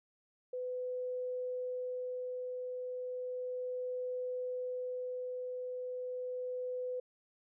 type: tone with tremolo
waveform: sine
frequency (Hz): 502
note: B4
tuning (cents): +28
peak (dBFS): -35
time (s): 0.53-7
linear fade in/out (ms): 5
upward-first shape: sine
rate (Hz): 0.34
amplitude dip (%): 25
effects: none